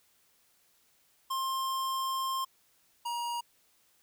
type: tone pair in turn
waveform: square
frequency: 1059 / 949.3 Hz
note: C6 / A#5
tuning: +21 / +31 cents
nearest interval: major second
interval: 190 cents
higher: first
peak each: -31 / -33 dBFS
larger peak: first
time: 1.3-2.45 / 3.05-3.41 s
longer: first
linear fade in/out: 10 ms
effects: white hiss -68 dBFS RMS until 4.02 s